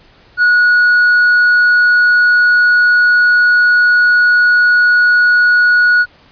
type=tone with tanh clipping; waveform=sine; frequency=1458 Hz; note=F#6; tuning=26 cents flat; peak=-7 dBFS; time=0.37-6.06 s; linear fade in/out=50 ms; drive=2 dB; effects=pink hiss -46 dBFS RMS until 6.31 s + resampled to 11025 Hz